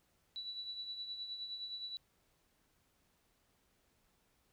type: tone with tremolo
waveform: sine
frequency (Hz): 3944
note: B7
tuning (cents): -3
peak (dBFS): -39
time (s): 0.36-1.97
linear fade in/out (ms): 0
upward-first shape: triangle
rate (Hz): 9.6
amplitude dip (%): 60
effects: pink hiss -75 dBFS RMS until 4.52 s